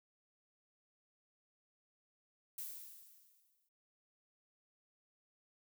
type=noise with exponential decay; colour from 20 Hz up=violet; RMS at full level=-43 dBFS; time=2.58-3.69 s; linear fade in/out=5 ms; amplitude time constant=240 ms; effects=none